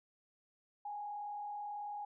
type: tone with frequency modulation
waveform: sine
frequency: 826 Hz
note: G#5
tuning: 10 cents flat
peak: -40 dBFS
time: 0.85-2.05 s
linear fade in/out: 5 ms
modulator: 38.3 Hz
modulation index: 0.46
effects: none